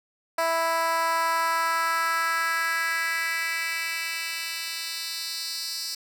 10% pulse tone with high-pass filter sweep, 329.6 Hz, E4, in tune, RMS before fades -27 dBFS, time 0.38-5.95 s, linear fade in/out 5 ms, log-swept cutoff 710 to 4900 Hz, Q 2.4, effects none

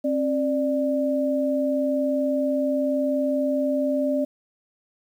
sine tone pair together, 267.4 / 591.7 Hz, C4 / D5, +38 / +13 cents, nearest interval octave + major second, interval 1375 cents, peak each -23 dBFS, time 0.04-4.25 s, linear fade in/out 10 ms, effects 9-bit

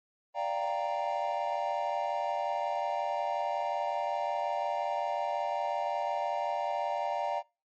triangle chord, G minor seventh, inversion second, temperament equal, 587.3 / 698.5 / 784 / 932.3 Hz, D5 / F5 / G5 / Bb5, 0 / 0 / 0 / 0 cents, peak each -33 dBFS, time 0.34-7.43 s, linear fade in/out 50 ms, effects noise-tail reverb RT60 0.3 s tail -24 dB re dry + MP3 32 kbps

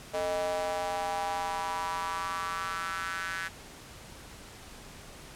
square tone with high-pass filter sweep, 88.9 Hz, F2, 31 cents sharp, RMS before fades -33 dBFS, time 0.13-3.49 s, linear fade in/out 20 ms, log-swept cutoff 570 to 1600 Hz, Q 4.5, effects pink hiss -48 dBFS RMS until 5.35 s + low-pass 11000 Hz 12 dB/octave

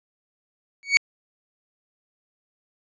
40% pulse tone with exponential growth, 2238 Hz, C#7, 16 cents sharp, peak -8 dBFS, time 0.83-0.97 s, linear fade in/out 0 ms, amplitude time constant 30 ms, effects resampled to 16000 Hz

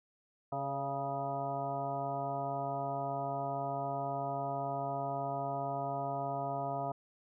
harmonic tone with a mistuned harmonic, 138.1 Hz, C#3, 6 cents flat, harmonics 1 / 2 / 3 / 4 / 5 / 6 / 7 / 9, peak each -42 / -46 / -46 / -44 / -36 / -46 / -43 / -46 dBFS, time 0.52-6.92 s, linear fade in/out 5 ms, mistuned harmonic 4, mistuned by +42 cents, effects none

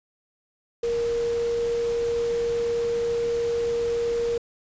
sine tone in noise, 469.4 Hz, A#4, 12 cents sharp, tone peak -22 dBFS, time 0.83-4.38 s, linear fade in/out 5 ms, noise pink, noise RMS -39 dBFS, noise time 0.83-4.38 s, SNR +14 dB, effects resampled to 16000 Hz

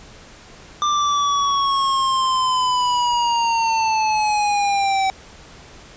square linear sweep, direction down, 1190 to 765 Hz, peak -17 dBFS, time 0.82-5.1 s, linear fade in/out 0 ms, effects pink hiss -43 dBFS RMS until 5.96 s + resampled to 16000 Hz

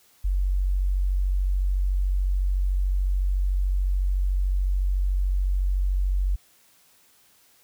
sine tone, 46.88 Hz, F#1, 23 cents sharp, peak -20 dBFS, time 0.24-6.36 s, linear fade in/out 10 ms, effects white hiss -59 dBFS RMS until 7.63 s

